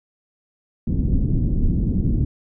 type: low-pass noise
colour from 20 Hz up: pink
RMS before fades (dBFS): -19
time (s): 0.87-2.25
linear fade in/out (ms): 5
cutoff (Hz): 270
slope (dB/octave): 24
effects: none